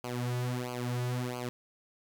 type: tone with flanger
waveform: sawtooth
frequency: 123.47 Hz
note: B2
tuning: in tune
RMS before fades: -34 dBFS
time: 0.04-1.49 s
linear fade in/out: 0 ms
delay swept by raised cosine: 0.54 to 3.84 ms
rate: 1.5 Hz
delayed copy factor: -0.9
effects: none